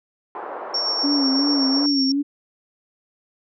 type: band-pass noise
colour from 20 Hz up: white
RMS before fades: -32 dBFS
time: 0.35-1.86 s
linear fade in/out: 2 ms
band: 370 to 1100 Hz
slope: 24 dB/octave
type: tone with tremolo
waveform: sine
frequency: 5490 Hz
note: F8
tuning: 31 cents flat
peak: -19 dBFS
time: 0.74-2.12 s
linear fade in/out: 5 ms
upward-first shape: sine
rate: 8.1 Hz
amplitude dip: 30%
type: tone with vibrato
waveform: sine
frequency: 277.2 Hz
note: C#4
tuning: in tune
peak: -18 dBFS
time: 1.03-2.23 s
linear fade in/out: 20 ms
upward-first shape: sine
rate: 2.7 Hz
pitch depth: 72 cents each way
effects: none